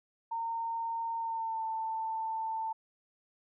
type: tone with pitch glide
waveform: sine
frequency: 916 to 890.4 Hz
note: A#5 to A5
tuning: -31 to +20 cents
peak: -32 dBFS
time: 0.31-2.73 s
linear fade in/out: 10 ms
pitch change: -49 cents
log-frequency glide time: 1.17-1.65 s
effects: none